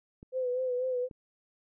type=clicks; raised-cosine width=3 ms; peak=-34 dBFS; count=2; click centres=0.229 / 1.112 s
type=tone with vibrato; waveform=sine; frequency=505 Hz; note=B4; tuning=39 cents sharp; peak=-28 dBFS; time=0.32-1.09 s; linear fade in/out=50 ms; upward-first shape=sine; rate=4.1 Hz; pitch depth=45 cents each way
effects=none